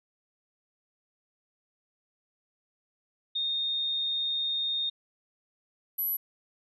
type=tone pair in turn; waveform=sine; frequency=3679 / 11789 Hz; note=A#7 / F#9; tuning=-24 / -7 cents; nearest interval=octave + minor sixth; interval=2017 cents; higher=second; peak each=-27 dBFS; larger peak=neither; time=3.35-4.9 / 5.98-6.17 s; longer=first; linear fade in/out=10 ms; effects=none